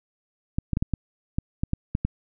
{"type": "clicks", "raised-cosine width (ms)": 5, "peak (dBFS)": -11, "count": 10, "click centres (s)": [0.585, 0.733, 0.771, 0.825, 0.937, 1.385, 1.635, 1.734, 1.951, 2.05], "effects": []}